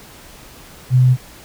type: tone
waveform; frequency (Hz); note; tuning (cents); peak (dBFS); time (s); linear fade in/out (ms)
sine; 127.2; C3; -48; -8; 0.9-1.17; 50
effects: pink hiss -41 dBFS RMS until 1.44 s